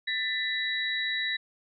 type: tone cluster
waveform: sine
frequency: 1780 / 1995 / 3891 Hz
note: A6 / B6 / B7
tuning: +20 / +17 / -27 cents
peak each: -32 / -32 / -31 dBFS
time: 0.07-1.37 s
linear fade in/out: 10 ms
effects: none